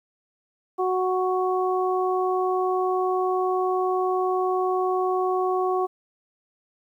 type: harmonic tone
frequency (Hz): 370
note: F#4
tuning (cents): 0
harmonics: 1 / 2 / 3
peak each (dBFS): -23 / -26 / -28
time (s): 0.78-5.87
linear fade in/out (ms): 20
effects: 10-bit